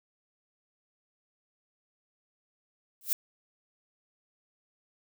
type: noise with exponential growth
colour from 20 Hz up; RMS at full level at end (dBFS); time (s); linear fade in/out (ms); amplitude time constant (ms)
violet; -22; 3.01-3.13; 1; 25
effects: none